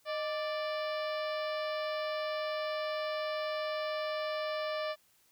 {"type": "harmonic tone with a mistuned harmonic", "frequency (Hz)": 587.3, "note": "D5", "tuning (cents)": 0, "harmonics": [1, 2, 3, 4, 5, 6, 7, 8, 9], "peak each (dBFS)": [-34, -40, -44, -46, -48, -50, -51, -52, -53], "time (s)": [0.05, 4.96], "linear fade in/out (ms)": 50, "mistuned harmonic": 1, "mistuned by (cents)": 88, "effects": ["white hiss -68 dBFS RMS until 5.31 s"]}